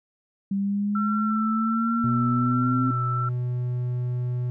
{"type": "exponential sweep", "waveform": "sine", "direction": "up", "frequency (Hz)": [196, 260.1], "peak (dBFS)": -22, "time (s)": [0.51, 2.91], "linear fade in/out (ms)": 5}
{"type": "tone with vibrato", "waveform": "sine", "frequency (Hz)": 1341, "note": "E6", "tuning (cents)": 29, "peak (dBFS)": -26, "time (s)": [0.95, 3.29], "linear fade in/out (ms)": 5, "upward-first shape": "triangle", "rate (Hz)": 1.3, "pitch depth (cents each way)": 25}
{"type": "tone", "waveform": "triangle", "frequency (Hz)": 123.6, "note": "B2", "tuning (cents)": 2, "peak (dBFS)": -22, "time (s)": [2.04, 4.5], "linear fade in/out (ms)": 0}
{"effects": []}